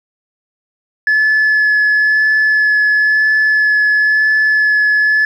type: tone with vibrato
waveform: sine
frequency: 1718 Hz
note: A6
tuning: 42 cents flat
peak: -7 dBFS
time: 1.07-5.25 s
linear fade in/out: 2 ms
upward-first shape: sine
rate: 0.99 Hz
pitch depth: 11 cents each way
effects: tanh soft clip ceiling -7 dBFS + 8-bit

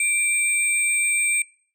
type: tone pair together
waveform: sine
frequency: 2349 / 8371 Hz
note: D7 / C9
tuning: 0 / 0 cents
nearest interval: octave + minor seventh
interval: 2200 cents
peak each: -20 dBFS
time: 0-1.42 s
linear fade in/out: 2 ms
effects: noise-tail reverb RT60 0.5 s tail -23 dB re dry + tanh soft clip ceiling -15 dBFS

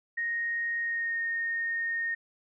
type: tone with pitch glide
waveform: sine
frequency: 1864.7 to 1845.4 Hz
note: A#6 to A#6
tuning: 0 to -18 cents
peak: -28 dBFS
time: 0.17-2.15 s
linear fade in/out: 10 ms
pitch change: -18 cents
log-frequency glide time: 0.8-1.2 s
effects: none

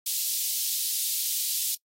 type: high-pass noise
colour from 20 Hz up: white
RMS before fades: -28 dBFS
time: 0.06-1.75 s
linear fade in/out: 5 ms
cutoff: 3400 Hz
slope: 24 dB/octave
effects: noise-tail reverb RT60 0.1 s tail -24 dB re dry + AAC 48 kbps

